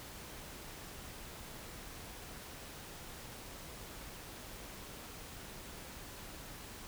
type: silence
effects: pink hiss -49 dBFS RMS until 6.87 s